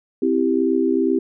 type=chord; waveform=sine; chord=C major; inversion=none; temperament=equal; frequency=261.6 / 329.6 / 392 Hz; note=C4 / E4 / G4; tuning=0 / 0 / 0 cents; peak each=-20 dBFS; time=0.22-1.19 s; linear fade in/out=5 ms; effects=none